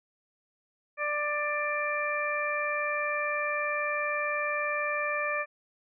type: harmonic tone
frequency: 591 Hz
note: D5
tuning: 11 cents sharp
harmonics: 1 / 2 / 3 / 4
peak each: -33 / -33 / -33 / -33 dBFS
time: 0.97-5.46 s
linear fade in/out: 50 ms
effects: none